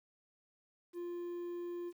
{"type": "tone with quantisation", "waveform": "triangle", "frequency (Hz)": 348.8, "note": "F4", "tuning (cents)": -2, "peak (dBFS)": -37, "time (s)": [0.93, 1.93], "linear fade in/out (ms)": 50, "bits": 11, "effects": []}